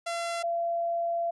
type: tone pair in turn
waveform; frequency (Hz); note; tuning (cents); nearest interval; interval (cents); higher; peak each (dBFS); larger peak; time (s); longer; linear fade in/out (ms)
sawtooth / sine; 681 / 681; F5 / F5; -44 / -44; unison; 0; neither; -26; neither; 0.06-0.43 / 0.43-1.31; second; 10
effects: resampled to 24000 Hz